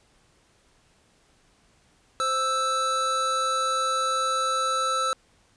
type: tone pair together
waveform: square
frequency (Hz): 523.3 / 1318.6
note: C5 / E6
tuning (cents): 0 / 0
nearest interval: octave + major third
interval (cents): 1600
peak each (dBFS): -32 / -24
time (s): 2.2-5.13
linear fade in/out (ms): 0
effects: pink hiss -62 dBFS RMS until 5.56 s + resampled to 22050 Hz